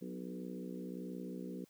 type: harmonic tone with a mistuned harmonic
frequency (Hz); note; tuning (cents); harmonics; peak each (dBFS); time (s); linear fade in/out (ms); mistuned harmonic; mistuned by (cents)
61.4; B1; -9; 3 / 4 / 5 / 6 / 7 / 8; -45 / -47 / -49 / -51 / -52 / -53; 0.01-1.65; 10; 4; +30
effects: white hiss -70 dBFS RMS until 1.69 s